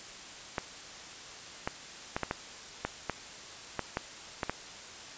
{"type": "clicks", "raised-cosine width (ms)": 0.5, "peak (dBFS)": -15, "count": 11, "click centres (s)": [0.582, 1.675, 2.165, 2.233, 2.311, 2.85, 3.097, 3.793, 3.971, 4.432, 4.496], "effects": ["white hiss -46 dBFS RMS until 5.17 s", "resampled to 16000 Hz"]}